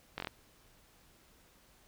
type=slowing click train; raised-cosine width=0.3 ms; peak=-21 dBFS; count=5; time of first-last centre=0.18-0.272 s; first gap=21 ms; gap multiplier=1.06; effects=pink hiss -64 dBFS RMS until 1.87 s